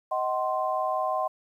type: chord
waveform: sine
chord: C diminished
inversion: first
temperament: just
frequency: 627.9 / 753.5 / 1046.5 Hz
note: Eb5 / Gb5 / C6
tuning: +16 / +31 / 0 cents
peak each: -29 / -29 / -29 dBFS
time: 0.11-1.28 s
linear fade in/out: 10 ms
effects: 10-bit